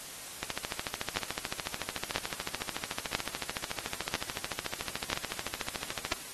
two click trains, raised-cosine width 0.2 ms, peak -14 / -10 dBFS, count 79 / 6, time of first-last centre 0.43-6.123 / 1.17-6.12 s, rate 13.7 / 1.01 Hz, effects white hiss -44 dBFS RMS until 6.33 s + AAC 32 kbps

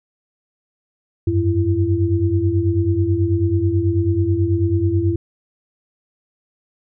sine tone cluster, 90.8 / 100 / 336.5 Hz, F#2 / G2 / E4, -32 / +35 / +36 cents, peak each -19 dBFS, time 1.27-5.16 s, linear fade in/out 5 ms, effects none

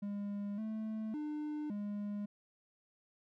triangle tone with pitch steps, 203 / 218.3 / 300.5 / 205.6 Hz, G#3 / A3 / D4 / G#3, -39 / -13 / +40 / -17 cents, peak -35 dBFS, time 0.02-2.26 s, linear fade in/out 10 ms, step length 560 ms, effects none

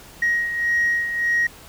sine beating tone pair, 1886 / 1887.7 Hz, A#6 / A#6, +20 / +21 cents, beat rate 1.7 Hz, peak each -18 / -25 dBFS, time 0.22-1.47 s, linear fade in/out 5 ms, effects tanh soft clip ceiling -13 dBFS + pink hiss -44 dBFS RMS until 1.68 s

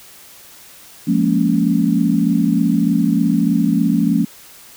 sine chord, Bb minor seventh, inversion second, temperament just, 174.81 / 209.8 / 233.1 / 279.7 Hz, F3 / Ab3 / Bb3 / Db4, +2 / +18 / 0 / +16 cents, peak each -18 dBFS, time 1.07-4.25 s, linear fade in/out 10 ms, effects white hiss -42 dBFS RMS until 4.76 s

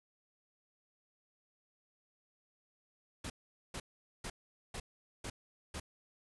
pink noise bursts, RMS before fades -42 dBFS, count 6, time 3.24-5.8 s, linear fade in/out 5 ms, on 60 ms, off 440 ms, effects resampled to 24000 Hz

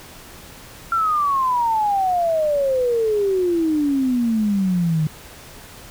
sine exponential sweep, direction down, 1374 to 151.7 Hz, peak -16 dBFS, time 0.92-5.07 s, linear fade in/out 2 ms, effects pink hiss -41 dBFS RMS until 5.9 s

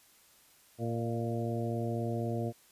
harmonic tone with a mistuned harmonic, 116 Hz, A#2, 8 cents flat, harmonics 1 / 2 / 3 / 4 / 5 / 6, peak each -34 / -37 / -39 / -40 / -41 / -42 dBFS, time 0.78-2.53 s, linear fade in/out 50 ms, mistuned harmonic 5, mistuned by +35 cents, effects white hiss -62 dBFS RMS until 2.71 s + resampled to 32000 Hz

